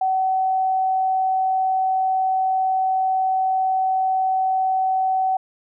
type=tone; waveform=sine; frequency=757 Hz; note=F#5; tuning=39 cents sharp; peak=-17 dBFS; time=0.01-5.37 s; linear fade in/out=5 ms; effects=none